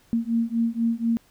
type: beating tone pair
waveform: sine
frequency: 228.6 / 232.7 Hz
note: A#3 / A#3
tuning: -34 / -3 cents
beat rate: 4.1 Hz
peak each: -24 dBFS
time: 0.13-1.17 s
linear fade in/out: 0 ms
effects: pink hiss -59 dBFS RMS until 1.3 s